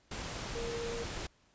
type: tone in noise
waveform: sine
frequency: 466.2 Hz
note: A#4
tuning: in tune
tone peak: -37 dBFS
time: 0.55-1.04 s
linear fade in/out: 5 ms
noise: pink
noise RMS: -40 dBFS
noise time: 0.11-1.27 s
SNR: 0 dB
effects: pink hiss -68 dBFS RMS until 1.54 s + resampled to 16000 Hz